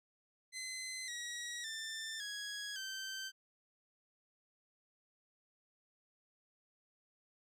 15% pulse tone with pitch steps, 2047 / 1909.9 / 1782 / 1662.7 / 1551.3 Hz, C7 / A#6 / A6 / G#6 / G6, -38 / +42 / +22 / +2 / -19 cents, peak -35 dBFS, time 0.52-3.32 s, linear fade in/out 50 ms, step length 560 ms, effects low-pass 12000 Hz 12 dB/octave

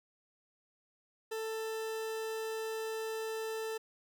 40% pulse tone, 442.9 Hz, A4, 11 cents sharp, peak -35 dBFS, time 1.31-3.78 s, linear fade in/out 10 ms, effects none

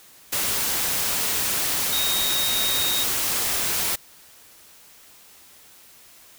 sine tone in noise, 3744 Hz, A#7, 7 cents sharp, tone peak -24 dBFS, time 1.92-3.04 s, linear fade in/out 10 ms, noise white, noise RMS -24 dBFS, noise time 0.32-3.96 s, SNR -3 dB, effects white hiss -50 dBFS RMS until 6.38 s

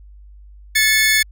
sawtooth tone pair together, 1744.3 / 2185 Hz, A6 / C#7, -16 / -26 cents, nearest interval major third, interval 390 cents, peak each -12 dBFS, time 0.75-1.23 s, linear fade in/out 10 ms, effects added 50 Hz sine -39 dBFS peak until 1.31 s

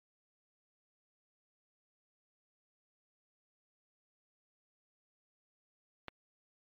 click, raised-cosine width 0.3 ms, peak -24 dBFS, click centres 6.083 s, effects low-pass 4000 Hz 12 dB/octave + MP3 64 kbps

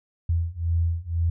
sine beating tone pair, 83 / 85 Hz, E2 / F2, +12 / -46 cents, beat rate 2 Hz, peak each -25 / -24 dBFS, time 0.29-1.3 s, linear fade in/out 5 ms, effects none

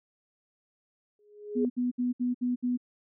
sine tone with exponential growth, 416.1 Hz, G#4, 3 cents sharp, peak -24 dBFS, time 1.19-1.65 s, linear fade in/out 2 ms, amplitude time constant 99 ms
sine tone bursts, 246.9 Hz, B3, in tune, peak -25 dBFS, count 6, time 1.55-2.775 s, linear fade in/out 20 ms, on 150 ms, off 65 ms
effects none

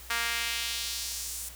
sawtooth tone with high-pass filter sweep, 233.1 Hz, A#3, in tune, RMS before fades -33 dBFS, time 0.1-1.49 s, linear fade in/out 5 ms, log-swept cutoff 1500 to 8800 Hz, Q 1.3, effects added 60 Hz sine -48 dBFS peak until 1.55 s + white hiss -48 dBFS RMS until 1.55 s

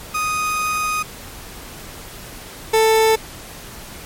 30% pulse tone pair in turn, 1244.5 / 442.3 Hz, D#6 / A4, 0 / +9 cents, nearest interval octave + tritone, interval 1791 cents, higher first, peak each -16 / -9 dBFS, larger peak second, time 0.14-1.03 / 2.73-3.16 s, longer first, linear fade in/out 10 ms, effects pink hiss -36 dBFS RMS until 4.05 s + MP3 64 kbps

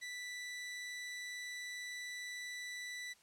sawtooth tone, 1975.5 Hz, B6, in tune, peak -39 dBFS, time 0.01-3.14 s, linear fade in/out 20 ms, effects white hiss -67 dBFS RMS until 3.22 s + low-pass 9000 Hz 12 dB/octave

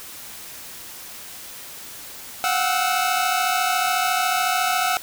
sawtooth tone cluster, 719 / 753 / 1306 Hz, F#5 / F#5 / E6, -50 / +30 / -17 cents, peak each -20 dBFS, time 2.44-4.97 s, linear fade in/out 0 ms, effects white hiss -38 dBFS RMS until 5.02 s

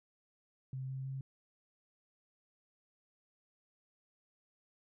sine tone with pitch steps, 131.5 / 132.8 / 134.11 Hz, C3 / C3 / C3, +9 / +26 / +43 cents, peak -38 dBFS, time 0.73-1.21 s, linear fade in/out 2 ms, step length 160 ms, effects none

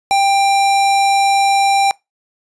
square tone, 791 Hz, G5, 15 cents sharp, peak -11 dBFS, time 0.11-1.91 s, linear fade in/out 0 ms, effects noise-tail reverb RT60 0.2 s tail -24 dB re dry + resampled to 22050 Hz

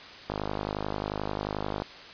click train, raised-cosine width 1 ms, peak -16 dBFS, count 79, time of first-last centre 0.3-1.82 s, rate 51.3 Hz, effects white hiss -45 dBFS RMS until 2.13 s + resampled to 11025 Hz

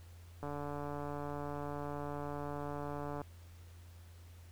click train, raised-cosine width 1 ms, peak -28 dBFS, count 405, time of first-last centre 0.43-3.216 s, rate 145 Hz, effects added 86 Hz sine -52 dBFS peak until 4.51 s + pink hiss -64 dBFS RMS until 4.51 s

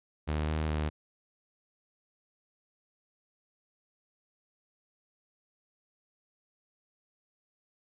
sawtooth tone with pitch steps, 76.3 / 77.9 / 76.3 Hz, D#2 / D#2 / D#2, -33 / +3 / -33 cents, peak -25 dBFS, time 0.27-0.9 s, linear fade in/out 20 ms, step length 210 ms, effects resampled to 8000 Hz

